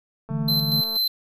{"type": "click train", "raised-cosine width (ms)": 1, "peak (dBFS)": -27, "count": 152, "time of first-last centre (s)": [0.29, 0.967], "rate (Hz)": 223}
{"type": "chord", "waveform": "sine", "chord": "D suspended second", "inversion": "none", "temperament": "equal", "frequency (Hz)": [146.83, 164.81, 220], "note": ["D3", "E3", "A3"], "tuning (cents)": [0, 0, 0], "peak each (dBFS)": [-25, -29, -28], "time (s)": [0.3, 0.81], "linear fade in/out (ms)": 10}
{"type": "tone with tremolo", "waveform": "square", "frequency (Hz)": 4077, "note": "C8", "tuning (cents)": -46, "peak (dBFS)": -20, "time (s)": [0.48, 1.08], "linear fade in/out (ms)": 5, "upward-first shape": "square", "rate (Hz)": 4.2, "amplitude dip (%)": 45}
{"effects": []}